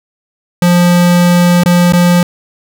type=tone with dropouts; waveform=square; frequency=175.7 Hz; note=F3; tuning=11 cents sharp; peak=-6 dBFS; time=0.62-2.23 s; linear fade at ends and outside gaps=2 ms; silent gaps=1.636-1.659 / 1.924-1.934 s; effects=none